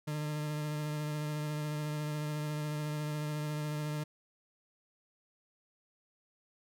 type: tone with vibrato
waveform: 40% pulse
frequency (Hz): 150.5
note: D3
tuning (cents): +43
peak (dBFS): -33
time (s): 0.07-4.04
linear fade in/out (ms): 10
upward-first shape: triangle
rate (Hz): 14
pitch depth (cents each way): 22
effects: none